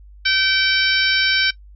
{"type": "harmonic tone", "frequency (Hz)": 770, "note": "G5", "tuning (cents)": -31, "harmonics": [2, 3, 4, 5, 6, 7], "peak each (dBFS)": [-19, -21, -22, -23, -24, -24], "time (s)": [0.25, 1.51], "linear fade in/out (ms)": 10, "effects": ["noise-tail reverb RT60 0.1 s tail -19 dB re dry", "added 50 Hz sine -40 dBFS peak until 1.75 s"]}